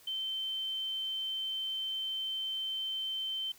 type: tone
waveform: sine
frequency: 3096 Hz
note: G7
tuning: 22 cents flat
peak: -33 dBFS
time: 0.07-3.52 s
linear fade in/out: 5 ms
effects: white hiss -59 dBFS RMS until 3.58 s